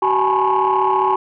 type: tone cluster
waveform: sine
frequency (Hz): 378.5 / 835 / 870 / 984 / 1087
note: F#4 / G#5 / A5 / B5 / C#6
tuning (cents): +39 / +9 / -20 / -7 / -34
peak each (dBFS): -19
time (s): 0.02-1.16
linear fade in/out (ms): 5
effects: tanh soft clip ceiling -7 dBFS